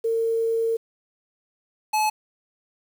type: tone pair in turn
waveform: sine / square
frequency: 454.8 / 858.5 Hz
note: A#4 / A5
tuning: -43 / -43 cents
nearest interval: major seventh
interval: 1100 cents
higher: second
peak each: -20 dBFS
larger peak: neither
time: 0.04-0.77 / 1.93-2.1 s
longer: first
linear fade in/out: 10 ms
effects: 8-bit